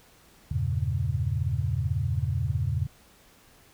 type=chord; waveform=sine; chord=E diminished seventh; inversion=none; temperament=equal; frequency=82.41 / 98 / 116.54 / 138.59 Hz; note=E2 / G2 / Bb2 / Db3; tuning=0 / 0 / 0 / 0 cents; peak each=-30 dBFS; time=0.51-2.87 s; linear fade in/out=5 ms; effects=pink hiss -57 dBFS RMS until 3.73 s